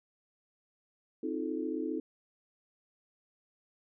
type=chord; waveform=sine; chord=F dominant seventh; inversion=second; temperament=just; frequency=261.9 / 314.3 / 349.2 / 436.5 Hz; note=C4 / Eb4 / F4 / A4; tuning=+2 / +18 / 0 / -14 cents; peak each=-38 / -35 / -40 / -39 dBFS; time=1.23-2 s; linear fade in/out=5 ms; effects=none